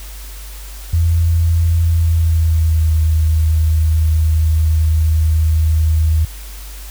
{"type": "tone with pitch glide", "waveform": "sine", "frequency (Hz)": [83.5, 79.13], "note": ["E2", "D#2"], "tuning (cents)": [23, 30], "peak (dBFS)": -10, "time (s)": [0.93, 6.25], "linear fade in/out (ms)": 5, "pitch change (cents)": -93, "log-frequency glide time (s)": [1.87, 2.94], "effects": ["added 50 Hz sine -29 dBFS peak until 6.9 s", "white hiss -37 dBFS RMS until 6.9 s"]}